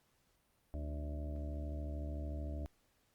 harmonic tone with a mistuned harmonic, 73.42 Hz, D2, in tune, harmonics 1 / 2 / 3 / 4 / 5 / 7 / 8 / 9, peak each -39 / -52 / -54 / -49 / -58 / -60 / -53 / -54 dBFS, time 0.74-2.66 s, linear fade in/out 0 ms, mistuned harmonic 2, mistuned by +96 cents, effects pink hiss -75 dBFS RMS until 3.14 s + Opus 48 kbps

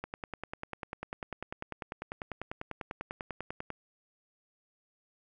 click train, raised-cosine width 0.5 ms, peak -22 dBFS, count 38, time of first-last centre 0.04-3.703 s, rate 10.1 Hz, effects none

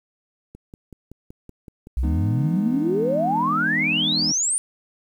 click train, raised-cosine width 3 ms, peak -27 dBFS, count 8, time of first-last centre 0.55-1.871 s, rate 5.3 Hz
sine exponential sweep, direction up, 58.27 to 9397 Hz, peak -19 dBFS, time 1.97-4.58 s, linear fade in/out 0 ms
triangle chord, E major seventh, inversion none, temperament equal with one note detuned, 164.81 / 207.7 / 246.9 / 305.6 Hz, E3 / G#3 / B3 / D#4, 0 / 0 / 0 / -31 cents, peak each -28 dBFS, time 2.03-4.32 s, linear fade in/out 5 ms
effects 9-bit

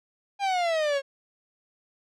45% pulse exponential sweep, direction down, 812 to 541 Hz, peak -23 dBFS, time 0.39-1.02 s, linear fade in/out 50 ms, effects low-pass 5000 Hz 12 dB/octave

